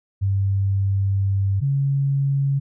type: tone pair in turn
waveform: sine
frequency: 98 / 138.59 Hz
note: G2 / C#3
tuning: 0 / 0 cents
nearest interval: tritone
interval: 600 cents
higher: second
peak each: -17 dBFS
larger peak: neither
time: 0.21-1.61 / 1.61-2.6 s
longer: first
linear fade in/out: 20 ms
effects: none